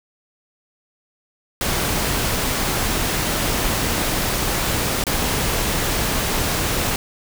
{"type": "noise with dropouts", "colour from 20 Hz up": "pink", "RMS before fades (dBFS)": -21, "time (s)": [1.61, 6.96], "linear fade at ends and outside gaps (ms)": 1, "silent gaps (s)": [5.039, 5.067], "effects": []}